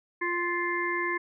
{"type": "harmonic tone", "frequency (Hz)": 349.2, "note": "F4", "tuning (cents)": 0, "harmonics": [1, 3, 5, 6], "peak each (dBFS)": [-32, -32, -32, -32], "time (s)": [0.21, 1.18], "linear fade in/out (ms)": 10, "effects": []}